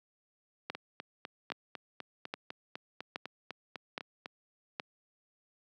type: two click trains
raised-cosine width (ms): 0.3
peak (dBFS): -19 / -24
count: 6 / 15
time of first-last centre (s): 0.7-4.798 / 0.75-4.259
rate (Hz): 1.22 / 3.99
effects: high-pass 200 Hz 12 dB/octave